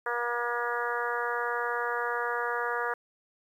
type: harmonic tone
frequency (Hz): 239.2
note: A#3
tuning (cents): +45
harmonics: 2 / 3 / 4 / 5 / 6 / 7 / 8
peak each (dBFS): -34 / -38 / -35 / -35 / -35 / -35 / -42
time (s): 0.06-2.94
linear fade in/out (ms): 5
effects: 10-bit